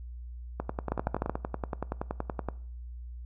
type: two click trains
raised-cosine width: 1 ms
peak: -14 / -17 dBFS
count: 6 / 21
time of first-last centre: 0.92-1.296 / 0.6-2.487 s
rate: 13.3 / 10.6 Hz
effects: noise-tail reverb RT60 0.5 s tail -20 dB re dry + added 60 Hz sine -39 dBFS peak until 3.25 s